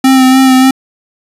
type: tone with vibrato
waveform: square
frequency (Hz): 261.6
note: C4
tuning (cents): 0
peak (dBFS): -4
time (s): 0.04-0.71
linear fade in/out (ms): 5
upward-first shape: sine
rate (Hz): 3.4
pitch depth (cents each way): 23
effects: resampled to 32000 Hz + 7-bit